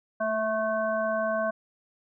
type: harmonic tone with a mistuned harmonic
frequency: 218.5 Hz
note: A3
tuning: 12 cents flat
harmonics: 1 / 3 / 5 / 7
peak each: -35 / -26 / -33 / -33 dBFS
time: 0.2-1.51 s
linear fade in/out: 10 ms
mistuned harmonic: 1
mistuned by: +17 cents
effects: none